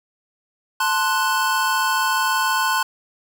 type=chord; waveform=square; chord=F# diminished; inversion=first; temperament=equal; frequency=880 / 1046.5 / 1480 Hz; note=A5 / C6 / F#6; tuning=0 / 0 / 0 cents; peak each=-24 / -22 / -23 dBFS; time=0.8-2.83 s; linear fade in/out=5 ms; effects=none